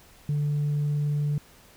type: tone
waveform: sine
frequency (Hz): 146.83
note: D3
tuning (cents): 0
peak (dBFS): -21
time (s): 0.29-1.38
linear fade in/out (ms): 2
effects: tanh soft clip ceiling -21 dBFS + pink hiss -54 dBFS RMS until 1.76 s